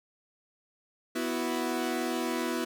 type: chord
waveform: sawtooth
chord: B suspended fourth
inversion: none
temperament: equal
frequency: 246.9 / 329.6 / 370 Hz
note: B3 / E4 / F#4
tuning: 0 / 0 / 0 cents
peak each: -29 / -29 / -31 dBFS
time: 1.15-2.65 s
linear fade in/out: 10 ms
effects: none

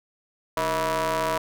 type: ring-modulated tone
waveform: sawtooth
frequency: 168.4 Hz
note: E3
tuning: 37 cents sharp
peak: -16 dBFS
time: 0.57-1.38 s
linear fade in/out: 2 ms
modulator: 808 Hz
effects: none

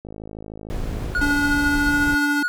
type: click train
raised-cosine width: 2 ms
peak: -22 dBFS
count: 68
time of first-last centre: 0.05-1.307 s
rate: 53.3 Hz
type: noise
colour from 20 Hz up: brown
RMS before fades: -27 dBFS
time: 0.7-2.15 s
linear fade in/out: 0 ms
type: tone with tremolo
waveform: triangle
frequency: 1448 Hz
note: F#6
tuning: 38 cents flat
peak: -16 dBFS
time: 1.15-2.48 s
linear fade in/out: 0 ms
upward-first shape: triangle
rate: 14 Hz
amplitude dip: 50%
type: tone with pitch glide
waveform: square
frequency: 287.7 to 289.9 Hz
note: D4 to D4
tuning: -36 to -22 cents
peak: -21 dBFS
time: 1.21-2.43 s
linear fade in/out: 5 ms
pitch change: +14 cents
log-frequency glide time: 1.49-2.1 s
effects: none

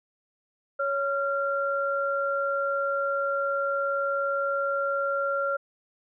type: tone pair together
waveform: sine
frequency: 557 / 1379.8 Hz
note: C#5 / F6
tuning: +8 / -21 cents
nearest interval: octave + major third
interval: 1571 cents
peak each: -27 dBFS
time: 0.79-5.57 s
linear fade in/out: 10 ms
effects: none

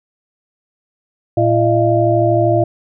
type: harmonic tone with a mistuned harmonic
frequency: 113.6 Hz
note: A#2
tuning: 44 cents flat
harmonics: 1 / 3 / 5 / 6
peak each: -16 / -16 / -16 / -16 dBFS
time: 1.37-2.64 s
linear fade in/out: 5 ms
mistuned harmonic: 5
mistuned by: +120 cents
effects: none

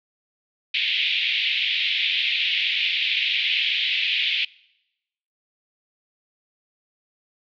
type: band-pass noise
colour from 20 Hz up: white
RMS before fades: -23 dBFS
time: 0.74-4.45 s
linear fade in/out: 5 ms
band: 2200 to 3600 Hz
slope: 48 dB/octave
effects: noise-tail reverb RT60 0.9 s tail -24 dB re dry

